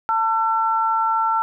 sine tone pair together, 894.2 / 1350 Hz, A5 / E6, +28 / +41 cents, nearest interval perfect fifth, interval 713 cents, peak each -19 / -20 dBFS, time 0.09-1.42 s, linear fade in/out 0 ms, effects none

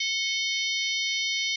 harmonic tone with a mistuned harmonic, 730 Hz, F#5, 24 cents flat, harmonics 3 / 4 / 5 / 6 / 7 / 8, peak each -29 / -31 / -33 / -35 / -36 / -37 dBFS, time 0-1.56 s, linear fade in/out 5 ms, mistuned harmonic 4, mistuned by +100 cents, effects none

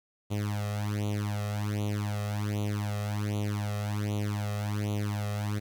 sawtooth tone with flanger, 103.83 Hz, G#2, in tune, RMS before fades -31 dBFS, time 0.3-5.6 s, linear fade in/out 20 ms, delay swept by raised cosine 0.29 to 1.59 ms, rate 1.3 Hz, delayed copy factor +1, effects 10-bit

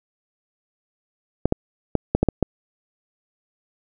clicks, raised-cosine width 2 ms, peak -3 dBFS, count 7, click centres 1.456 / 1.524 / 1.953 / 2.15 / 2.23 / 2.287 / 2.427 s, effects none

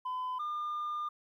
sine tone pair in turn, 1012 / 1205.3 Hz, B5 / D6, +42 / +45 cents, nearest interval minor third, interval 303 cents, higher second, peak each -31 / -31 dBFS, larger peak neither, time 0.05-0.39 / 0.39-1.09 s, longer second, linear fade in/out 10 ms, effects tanh soft clip ceiling -32 dBFS + 12-bit

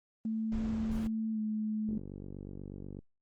sine tone with pitch glide, 221 to 215.3 Hz, A3 to A3, +8 to -37 cents, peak -31 dBFS, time 0.25-1.98 s, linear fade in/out 2 ms, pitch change -45 cents, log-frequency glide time 1.32-1.39 s
brown noise, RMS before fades -39 dBFS, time 0.52-1.07 s, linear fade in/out 0 ms
click train, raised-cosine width 3 ms, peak -31 dBFS, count 54, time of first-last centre 1.89-2.99 s, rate 48.2 Hz
effects Opus 24 kbps

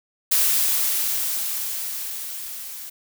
blue noise with level ramp, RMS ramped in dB -18 to -36 dBFS, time 0.31-2.9 s, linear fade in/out 10 ms, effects none

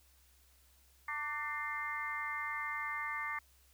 harmonic tone with a mistuned harmonic, 299.7 Hz, D4, 35 cents sharp, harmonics 3 / 4 / 5 / 6 / 7, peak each -46 / -41 / -51 / -42 / -40 dBFS, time 1.08-3.39 s, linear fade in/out 5 ms, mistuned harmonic 4, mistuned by -42 cents, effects added 65 Hz sine -66 dBFS peak until 3.73 s + white hiss -68 dBFS RMS until 3.73 s

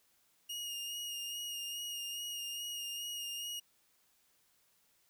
sawtooth tone with vibrato, 2855 Hz, F7, 37 cents sharp, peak -36 dBFS, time 0.49-3.6 s, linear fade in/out 10 ms, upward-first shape sine, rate 2.4 Hz, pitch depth 23 cents each way, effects white hiss -72 dBFS RMS until 5.09 s

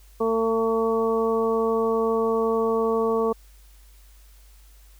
harmonic tone, 225.6 Hz, A3, 44 cents sharp, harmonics 1 / 2 / 3 / 4 / 5, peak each -28 / -21 / -32 / -33 / -29 dBFS, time 0.2-3.33 s, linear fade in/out 10 ms, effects added 50 Hz sine -48 dBFS peak until 4.99 s + white hiss -58 dBFS RMS until 4.99 s

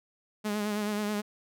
sawtooth tone with vibrato, 209 Hz, G#3, 11 cents sharp, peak -25 dBFS, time 0.44-1.22 s, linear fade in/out 20 ms, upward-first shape sine, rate 9.3 Hz, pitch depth 36 cents each way, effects none

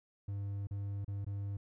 triangle tone with dropouts, 100.1 Hz, G2, 37 cents sharp, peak -34 dBFS, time 0.28-1.57 s, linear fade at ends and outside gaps 5 ms, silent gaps 0.671-0.709 / 1.047-1.079 / 1.247-1.265 s, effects none

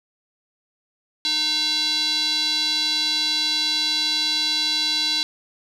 square tone with band-pass filter, 306.6 Hz, D#4, 25 cents flat, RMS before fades -22 dBFS, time 1.25-5.23 s, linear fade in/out 0 ms, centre 4100 Hz, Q 7.1, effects none

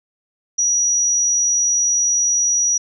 sine tone, 5810 Hz, F#8, 32 cents flat, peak -14 dBFS, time 0.58-2.78 s, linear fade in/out 10 ms, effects none

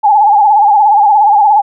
sine tone with vibrato, 834 Hz, G#5, 7 cents sharp, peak -4 dBFS, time 0.03-1.62 s, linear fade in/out 20 ms, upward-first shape sine, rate 17 Hz, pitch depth 80 cents each way, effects none

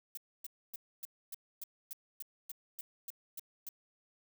violet noise bursts, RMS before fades -43 dBFS, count 13, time 0.15-3.689 s, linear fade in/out 2 ms, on 23 ms, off 270 ms, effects none

